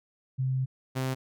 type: tone pair in turn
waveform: sine / sawtooth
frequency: 130.81 / 130.81 Hz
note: C3 / C3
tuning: 0 / 0 cents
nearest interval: unison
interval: 0 cents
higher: neither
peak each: -25 / -24 dBFS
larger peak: second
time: 0.38-0.66 / 0.95-1.15 s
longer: first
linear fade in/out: 20 ms
effects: none